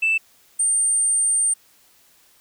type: tone pair in turn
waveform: sine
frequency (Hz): 2647 / 8806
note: E7 / C#9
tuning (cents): +7 / -13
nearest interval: octave + major sixth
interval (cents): 2080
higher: second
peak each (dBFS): -15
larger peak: neither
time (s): 0.02-0.18 / 0.59-1.54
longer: second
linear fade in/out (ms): 10
effects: tanh soft clip ceiling -13 dBFS + white hiss -56 dBFS RMS until 2.4 s